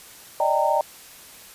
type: chord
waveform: sine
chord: Eb major seventh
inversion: third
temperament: equal with one note detuned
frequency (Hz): 587.3 / 622.3 / 784 / 918.4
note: D5 / Eb5 / G5 / Bb5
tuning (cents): 0 / 0 / 0 / -26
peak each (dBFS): -24 / -24 / -24 / -22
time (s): 0.4-0.81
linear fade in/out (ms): 2
effects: white hiss -45 dBFS RMS until 1.54 s + resampled to 32000 Hz